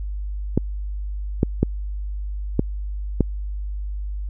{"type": "clicks", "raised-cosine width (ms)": 3, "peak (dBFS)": -3, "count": 5, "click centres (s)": [0.576, 1.431, 1.63, 2.594, 3.207], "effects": ["added 50 Hz sine -25 dBFS peak until 4.29 s"]}